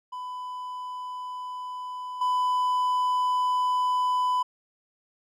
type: tone with level steps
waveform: triangle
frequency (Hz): 1000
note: B5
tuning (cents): +21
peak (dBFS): -31 / -20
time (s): 0.12-4.43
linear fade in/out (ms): 10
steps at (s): 2.21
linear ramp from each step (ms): 5
effects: none